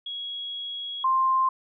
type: tone pair in turn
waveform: sine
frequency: 3322 / 1049.7 Hz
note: G#7 / C6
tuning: 0 / +5 cents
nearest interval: octave + minor sixth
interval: 1995 cents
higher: first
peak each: -31 / -19 dBFS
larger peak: second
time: 0.06-1.04 / 1.04-1.49 s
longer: first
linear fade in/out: 5 ms
effects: none